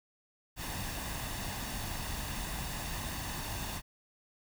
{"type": "noise with comb filter", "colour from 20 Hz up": "pink", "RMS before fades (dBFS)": -38, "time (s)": [0.56, 3.82], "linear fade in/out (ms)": 50, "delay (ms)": 1.1, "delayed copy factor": 0.5, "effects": []}